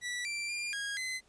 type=tone with pitch steps; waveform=sawtooth; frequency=1955 / 2352 / 2398 / 1638 / 2043 Hz; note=B6 / D7 / D7 / G#6 / C7; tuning=-18 / +2 / +36 / -24 / -42 cents; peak=-31 dBFS; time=0.01-1.21 s; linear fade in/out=50 ms; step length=240 ms; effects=pink hiss -67 dBFS RMS until 1.28 s + resampled to 22050 Hz